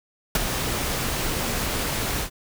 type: noise with ADSR envelope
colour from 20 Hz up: pink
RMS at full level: -18 dBFS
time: 0.35-2.3 s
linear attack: 4 ms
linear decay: 23 ms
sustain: -8 dB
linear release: 88 ms
effects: none